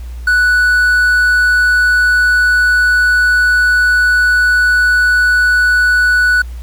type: tone with quantisation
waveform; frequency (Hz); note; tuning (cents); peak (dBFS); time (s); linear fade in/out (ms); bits
triangle; 1480; F#6; 0; -6; 0.27-6.42; 5; 6
effects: added 60 Hz sine -23 dBFS peak until 6.62 s + pink hiss -44 dBFS RMS until 6.62 s